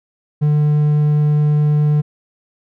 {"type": "tone", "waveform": "triangle", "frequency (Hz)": 149.2, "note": "D3", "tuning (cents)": 28, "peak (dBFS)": -9, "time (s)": [0.41, 2.02], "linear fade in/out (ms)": 20, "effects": []}